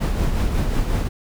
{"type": "noise with tremolo", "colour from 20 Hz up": "brown", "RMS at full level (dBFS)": -18, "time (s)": [0, 1.09], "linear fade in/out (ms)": 20, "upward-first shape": "triangle", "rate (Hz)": 5.5, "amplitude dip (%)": 45, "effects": []}